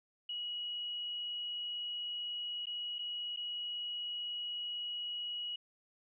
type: tone with dropouts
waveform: sine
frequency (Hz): 2911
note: F#7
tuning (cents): -29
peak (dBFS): -37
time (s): 0.29-5.56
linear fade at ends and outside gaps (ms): 5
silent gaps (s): 2.657-2.668 / 2.985-2.99 / 3.363-3.371
effects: none